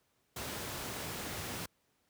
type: noise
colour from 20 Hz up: pink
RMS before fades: -40 dBFS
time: 0.36-1.66 s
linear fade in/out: 5 ms
effects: pink hiss -75 dBFS RMS until 2.09 s + high-pass 80 Hz 12 dB/octave